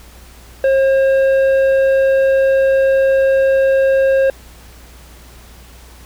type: tone with tanh clipping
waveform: sine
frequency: 537 Hz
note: C5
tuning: 45 cents sharp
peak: -11 dBFS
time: 0.64-4.3 s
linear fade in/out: 2 ms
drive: 8 dB
effects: added 60 Hz sine -39 dBFS peak until 6.05 s + pink hiss -43 dBFS RMS until 6.05 s